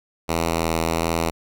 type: tone with vibrato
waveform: 5% pulse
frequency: 82.41 Hz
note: E2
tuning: in tune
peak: -9 dBFS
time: 0.28-1.31 s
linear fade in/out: 20 ms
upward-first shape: sine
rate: 1.5 Hz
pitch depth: 12 cents each way
effects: none